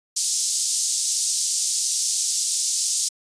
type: band-pass noise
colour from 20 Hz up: white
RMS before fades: -23 dBFS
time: 0.16-3.09 s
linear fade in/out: 10 ms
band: 4900 to 9100 Hz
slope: 24 dB/octave
effects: resampled to 22050 Hz